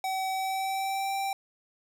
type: tone with pitch glide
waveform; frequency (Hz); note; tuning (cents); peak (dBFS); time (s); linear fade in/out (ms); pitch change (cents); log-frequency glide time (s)
square; 761 to 782.8; F#5 to G5; +48 to -3; -29; 0.04-1.33; 2; +49; 0.3-1.14
effects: none

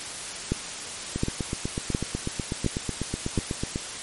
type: two click trains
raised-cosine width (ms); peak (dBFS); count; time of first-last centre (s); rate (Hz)
3; -10 / -14; 5 / 22; 0.52-3.377 / 1.16-3.759; 1.4 / 8.08
effects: white hiss -35 dBFS RMS until 4.02 s + MP3 48 kbps

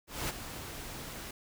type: noise with ADSR envelope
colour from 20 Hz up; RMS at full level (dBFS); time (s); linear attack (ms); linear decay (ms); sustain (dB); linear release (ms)
pink; -33; 0.07-1.31; 220; 22; -10; 4
effects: none

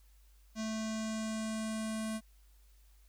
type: tone with low-pass filter sweep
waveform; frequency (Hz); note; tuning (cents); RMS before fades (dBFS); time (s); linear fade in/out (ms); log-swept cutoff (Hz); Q
square; 219.5; A3; -4; -37; 0.55-2.21; 50; 6300 to 10000; 3
effects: added 50 Hz sine -59 dBFS peak until 3.08 s + white hiss -71 dBFS RMS until 3.08 s

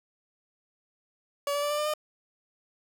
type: tone with pitch steps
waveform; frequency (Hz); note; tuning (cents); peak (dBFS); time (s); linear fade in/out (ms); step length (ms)
30% pulse; 570 / 577.3 / 584.7 / 592.1 / 599.7 / 607.4; C#5 / D5 / D5 / D5 / D5 / D#5; +48 / -30 / -8 / +14 / +36 / -42; -24; 1.47-1.938; 2; 78
effects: none

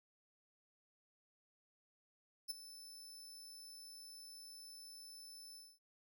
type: tone with ADSR envelope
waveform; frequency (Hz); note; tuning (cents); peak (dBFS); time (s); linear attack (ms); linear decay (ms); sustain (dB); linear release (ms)
sawtooth; 5274; E8; 0; -35; 2.48-5.79; 24; 17; -15; 230
effects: none

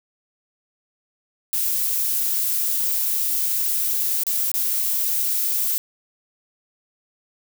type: noise with dropouts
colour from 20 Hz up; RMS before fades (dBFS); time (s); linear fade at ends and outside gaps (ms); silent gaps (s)
violet; -22; 1.53-5.78; 0; 4.235-4.267 / 4.516-4.54
effects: none

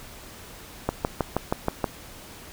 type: click train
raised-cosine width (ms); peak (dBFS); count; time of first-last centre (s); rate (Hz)
1; -8; 7; 0.89-1.842; 6.3
effects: pink hiss -44 dBFS RMS until 2.52 s

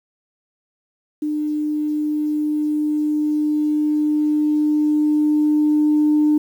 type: tone with level ramp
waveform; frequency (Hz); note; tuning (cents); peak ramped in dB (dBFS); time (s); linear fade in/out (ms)
sine; 301.2; D4; +44; -19 to -11; 1.22-6.38; 5
effects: tanh soft clip ceiling -9 dBFS + 8-bit

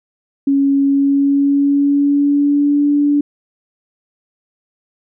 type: tone with pitch glide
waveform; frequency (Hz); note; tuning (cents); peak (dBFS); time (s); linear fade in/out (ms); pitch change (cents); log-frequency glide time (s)
sine; 277.2 to 289.6; C#4 to D4; 0 to -24; -10; 0.47-3.21; 5; +76; 0.84-2.88
effects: none

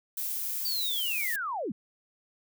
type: noise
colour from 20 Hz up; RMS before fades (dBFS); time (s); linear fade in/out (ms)
violet; -33; 0.17-1.36; 5
type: linear sweep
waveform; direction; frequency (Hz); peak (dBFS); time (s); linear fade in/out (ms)
sine; down; 4666 to 165.4; -30; 0.65-1.72; 5
effects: none

